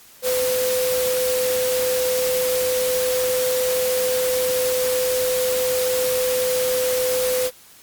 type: tone in noise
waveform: sine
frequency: 506 Hz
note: B4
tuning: 42 cents sharp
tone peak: -19 dBFS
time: 0.22-7.51 s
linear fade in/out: 50 ms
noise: white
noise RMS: -26 dBFS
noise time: 0.22-7.51 s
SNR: +4 dB
effects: white hiss -48 dBFS RMS until 7.82 s + Opus 48 kbps